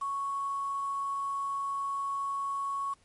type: tone with quantisation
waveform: sine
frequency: 1108.7 Hz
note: C#6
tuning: in tune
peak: -30 dBFS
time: 0.01-2.94 s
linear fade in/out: 10 ms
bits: 8
effects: pink hiss -66 dBFS RMS until 3.04 s + MP3 48 kbps